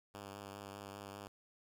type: tone with vibrato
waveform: 5% pulse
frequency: 100 Hz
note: G2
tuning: 35 cents sharp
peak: -36 dBFS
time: 0.14-1.28 s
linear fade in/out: 5 ms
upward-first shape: triangle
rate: 5 Hz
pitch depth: 25 cents each way
effects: 11-bit